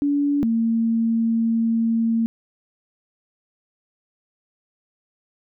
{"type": "tone pair in turn", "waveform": "sine", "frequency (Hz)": [286.4, 227.8], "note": ["D4", "A#3"], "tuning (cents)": [-43, -40], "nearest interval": "major third", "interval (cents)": 397, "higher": "first", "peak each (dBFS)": -17, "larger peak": "neither", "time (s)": [[0.02, 0.43], [0.43, 2.26]], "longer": "second", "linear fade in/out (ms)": 0, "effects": []}